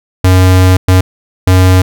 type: tone bursts at uneven times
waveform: square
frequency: 92.5 Hz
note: F#2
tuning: in tune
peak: -4 dBFS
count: 3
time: 0.24-0.77 / 0.88-1.01 / 1.47-1.82 s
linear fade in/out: 5 ms
effects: none